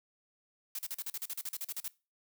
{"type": "noise bursts", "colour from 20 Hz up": "blue", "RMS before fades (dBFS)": -38, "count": 15, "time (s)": [0.75, 1.88], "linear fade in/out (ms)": 2, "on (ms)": 38, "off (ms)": 40, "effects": ["noise-tail reverb RT60 0.3 s tail -21 dB re dry"]}